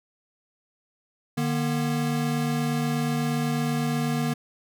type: tone pair together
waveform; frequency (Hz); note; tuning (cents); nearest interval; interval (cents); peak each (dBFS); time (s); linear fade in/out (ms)
square; 150.8 / 239; D3 / A#3; +46 / +43; minor sixth; 797; -27; 1.37-4.34; 10
effects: none